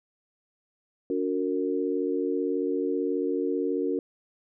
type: tone cluster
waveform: sine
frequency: 285.6 / 363.9 / 458.7 Hz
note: D4 / F#4 / A#4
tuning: -48 / -29 / -28 cents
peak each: -29 dBFS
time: 1.1-3.99 s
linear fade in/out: 2 ms
effects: none